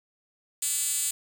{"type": "tone with high-pass filter", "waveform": "5% pulse", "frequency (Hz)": 287.5, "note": "D4", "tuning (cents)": -37, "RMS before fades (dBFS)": -28, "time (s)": [0.62, 1.11], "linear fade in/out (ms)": 5, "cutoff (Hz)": 7200, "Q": 1.9, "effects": []}